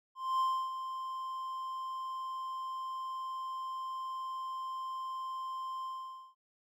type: tone with ADSR envelope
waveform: triangle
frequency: 1046.5 Hz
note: C6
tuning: in tune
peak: -25 dBFS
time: 0.15-6.35 s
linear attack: 250 ms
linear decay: 300 ms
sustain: -10 dB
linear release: 500 ms
effects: none